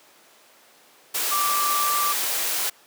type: tone in noise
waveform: sine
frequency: 1172 Hz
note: D6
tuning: 4 cents flat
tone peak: -22 dBFS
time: 1.31-2.13 s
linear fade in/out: 10 ms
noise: white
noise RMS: -25 dBFS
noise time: 1.14-2.7 s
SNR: 0 dB
effects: pink hiss -53 dBFS RMS until 2.86 s + high-pass 400 Hz 12 dB/octave